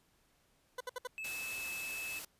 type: tone bursts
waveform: 20% pulse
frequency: 501 Hz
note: B4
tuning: 25 cents sharp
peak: -33 dBFS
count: 4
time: 0.78-1.073 s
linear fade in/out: 5 ms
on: 26 ms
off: 63 ms
type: tone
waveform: triangle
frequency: 2608 Hz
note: E7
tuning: 19 cents flat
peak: -38 dBFS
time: 1.18-2.19 s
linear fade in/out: 0 ms
type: noise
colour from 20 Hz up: white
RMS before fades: -45 dBFS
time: 1.24-2.25 s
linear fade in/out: 5 ms
effects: pink hiss -72 dBFS RMS until 2.39 s + resampled to 32000 Hz